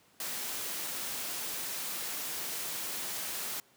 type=noise; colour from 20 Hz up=white; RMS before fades=-37 dBFS; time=0.2-3.6 s; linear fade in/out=2 ms; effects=pink hiss -64 dBFS RMS until 3.76 s + high-pass 150 Hz 12 dB/octave